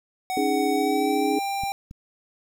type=tone with pitch glide; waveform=square; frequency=748 to 791.6 Hz; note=F#5 to G5; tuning=+19 to +17 cents; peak=-26 dBFS; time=0.3-1.72 s; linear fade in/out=0 ms; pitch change=+98 cents; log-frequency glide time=0.71-1.4 s
type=chord; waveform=sine; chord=C# suspended second; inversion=none; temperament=equal; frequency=277.2 / 311.1 / 415.3 Hz; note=C#4 / D#4 / G#4; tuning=0 / 0 / 0 cents; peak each=-26 / -26 / -25 dBFS; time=0.37-1.39 s; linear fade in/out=2 ms
type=clicks; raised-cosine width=5 ms; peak=-24 / -27 dBFS; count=2; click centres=1.636 / 1.911 s
effects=9-bit